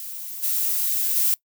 violet noise with level steps, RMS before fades -34 / -23 / -20 dBFS, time 0-1.34 s, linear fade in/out 0 ms, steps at 0.42 / 1.15 s, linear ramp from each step 20 ms, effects noise-tail reverb RT60 0.1 s tail -22 dB re dry

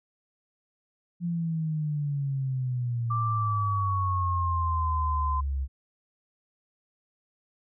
sine exponential sweep, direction down, 174.61 to 66.2 Hz, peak -26 dBFS, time 1.2-5.68 s, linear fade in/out 50 ms
sine tone with pitch glide, 1174.7 to 1028.6 Hz, D6 to C6, 0 to -30 cents, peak -27 dBFS, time 3.1-5.41 s, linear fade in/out 10 ms, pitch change -230 cents, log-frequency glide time 3.34-4.89 s
effects none

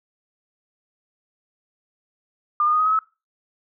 sine tone with pitch steps, 1200 / 1218.9 / 1238 / 1257.5 / 1277.2 / 1297.3 Hz, D6 / D#6 / D#6 / D#6 / D#6 / E6, +37 / -36 / -9 / +18 / +45 / -28 cents, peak -16 dBFS, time 2.6-2.99 s, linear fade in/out 2 ms, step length 65 ms, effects noise-tail reverb RT60 0.3 s tail -23 dB re dry

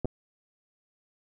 clicks, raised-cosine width 2 ms, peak -17 / -17 dBFS, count 2, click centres 0.047 / 0.055 s, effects none

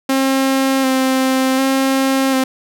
sawtooth tone with vibrato, 265 Hz, C4, 22 cents sharp, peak -9 dBFS, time 0.09-2.44 s, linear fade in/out 5 ms, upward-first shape square, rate 0.67 Hz, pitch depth 18 cents each way, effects none

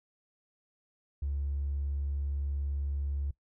sine tone with hard clipping, 70.6 Hz, C#2, 32 cents sharp, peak -31 dBFS, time 1.22-3.31 s, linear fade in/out 5 ms, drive 1 dB, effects noise-tail reverb RT60 0.1 s tail -20 dB re dry

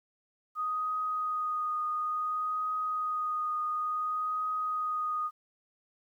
sine tone with vibrato, 1243 Hz, D#6, 2 cents flat, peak -29 dBFS, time 0.55-5.31 s, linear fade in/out 50 ms, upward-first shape triangle, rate 0.57 Hz, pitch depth 17 cents each way, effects 11-bit

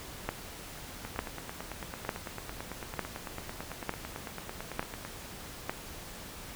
two click trains, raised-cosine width 0.5 ms, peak -15 / -23 dBFS, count 7 / 37, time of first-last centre 0.29-5.695 / 1.05-5.05 s, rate 1.11 / 9 Hz, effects pink hiss -45 dBFS RMS until 6.55 s

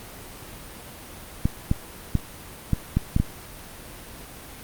clicks, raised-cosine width 5 ms, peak -7 dBFS, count 7, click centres 1.455 / 1.714 / 2.153 / 2.733 / 2.97 / 3.164 / 3.2 s, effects pink hiss -41 dBFS RMS until 4.63 s + Opus 32 kbps

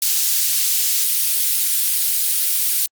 white high-pass noise, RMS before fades -18 dBFS, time 0.02-2.86 s, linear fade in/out 2 ms, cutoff 3900 Hz, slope 12 dB/octave, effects Opus 48 kbps

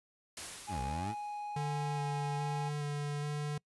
white noise with exponential decay, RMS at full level -41 dBFS, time 0.37-2.03 s, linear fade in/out 2 ms, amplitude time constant 360 ms
triangle tone, 830.6 Hz, G#5, in tune, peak -36 dBFS, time 0.67-2.7 s, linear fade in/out 20 ms
20% pulse exponential two-way sweep, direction down then up, 116.7 to 61.3 to 116.7 Hz, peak -32 dBFS, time 0.68-1.15 s, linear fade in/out 50 ms, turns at 0.81 s
square tone with vibrato, 146.83 Hz, D3, in tune, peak -35 dBFS, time 1.56-3.58 s, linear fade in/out 5 ms, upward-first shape square, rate 1.2 Hz, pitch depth 11 cents each way
effects noise-tail reverb RT60 0.1 s tail -25 dB re dry + resampled to 24000 Hz

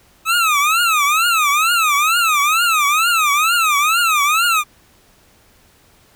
25% pulse tone with vibrato, 1270 Hz, D#6, 35 cents sharp, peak -9 dBFS, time 0.25-4.64 s, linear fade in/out 50 ms, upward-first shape triangle, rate 2.2 Hz, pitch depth 220 cents each way, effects pink hiss -52 dBFS RMS until 6.15 s

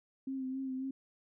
sine tone with vibrato, 263.6 Hz, C4, 13 cents sharp, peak -35 dBFS, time 0.27-0.91 s, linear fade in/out 5 ms, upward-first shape sine, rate 3.7 Hz, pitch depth 31 cents each way, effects none

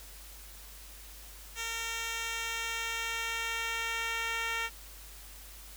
10% pulse tone with band-pass filter sweep, 457.6 Hz, A#4, 32 cents flat, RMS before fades -35 dBFS, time 1.55-4.7 s, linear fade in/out 50 ms, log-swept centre 4900 to 2600 Hz, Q 0.8, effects added 50 Hz sine -50 dBFS peak until 5.76 s + white hiss -51 dBFS RMS until 5.76 s

